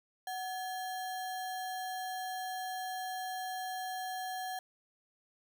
sine tone with sample-and-hold, 745 Hz, F#5, 12 cents sharp, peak -36 dBFS, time 0.27-4.59 s, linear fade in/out 2 ms, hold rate 2450 Hz, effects none

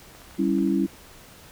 clicks, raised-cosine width 0.5 ms, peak -33 dBFS, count 6, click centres 0.15 / 0.218 / 0.31 / 0.35 / 0.585 / 0.675 s
sine chord, C# diminished, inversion second, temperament equal, 196 / 277.2 / 329.6 Hz, G3 / C#4 / E4, 0 / 0 / 0 cents, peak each -24 dBFS, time 0.38-0.87 s, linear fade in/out 20 ms
effects pink hiss -48 dBFS RMS until 1.51 s

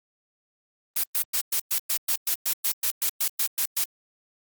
blue noise bursts, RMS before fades -24 dBFS, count 16, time 0.96-3.842 s, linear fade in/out 5 ms, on 77 ms, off 110 ms, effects Opus 32 kbps

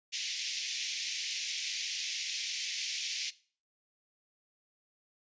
white band-pass noise, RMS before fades -37 dBFS, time 0.12-3.31 s, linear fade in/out 20 ms, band 2100 to 6400 Hz, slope 48 dB/octave, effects noise-tail reverb RT60 0.4 s tail -18 dB re dry + resampled to 16000 Hz

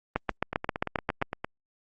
two click trains, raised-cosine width 0.5 ms, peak -10 / -16 dBFS, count 9 / 9, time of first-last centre 0.16-1.224 / 0.53-1.445 s, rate 7.52 / 8.74 Hz, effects Opus 32 kbps

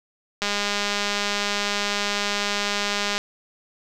click train, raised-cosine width 0.2 ms, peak -7 dBFS, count 564, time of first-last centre 0.42-3.18 s, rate 204 Hz, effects none

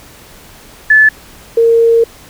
sine tone pair in turn, 1735 / 460.5 Hz, A6 / A#4, -25 / -21 cents, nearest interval octave + major seventh, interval 2296 cents, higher first, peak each -3 / -5 dBFS, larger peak first, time 0.9-1.09 / 1.57-2.04 s, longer second, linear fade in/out 5 ms, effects pink hiss -38 dBFS RMS until 2.29 s

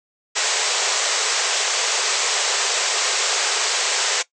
white band-pass noise, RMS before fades -21 dBFS, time 0.35-4.23 s, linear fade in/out 20 ms, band 380 to 8000 Hz, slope 96 dB/octave, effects noise-tail reverb RT60 0.1 s tail -18 dB re dry

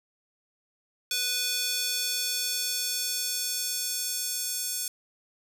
square tone with high-pass filter sweep, 493.9 Hz, B4, in tune, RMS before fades -30 dBFS, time 1.11-4.88 s, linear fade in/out 2 ms, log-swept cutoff 3600 to 6800 Hz, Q 1.2, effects none

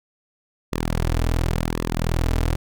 sawtooth tone with flanger, 41.2 Hz, E1, in tune, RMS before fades -22 dBFS, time 0.72-2.56 s, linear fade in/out 10 ms, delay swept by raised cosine 1.3 to 5.6 ms, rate 0.92 Hz, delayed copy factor -0.75, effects none

